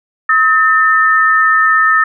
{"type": "tone pair together", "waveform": "sine", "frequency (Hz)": [1279, 1795.9], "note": ["D#6", "A6"], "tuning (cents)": [47, 35], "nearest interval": "tritone", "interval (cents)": 588, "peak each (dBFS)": -10, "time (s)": [0.29, 2.04], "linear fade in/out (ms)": 5, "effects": []}